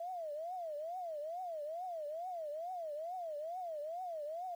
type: tone with vibrato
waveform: sine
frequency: 659.3 Hz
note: E5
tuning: in tune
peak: -39 dBFS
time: 0-4.55 s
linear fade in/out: 5 ms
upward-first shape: triangle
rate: 2.3 Hz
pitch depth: 240 cents each way
effects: 11-bit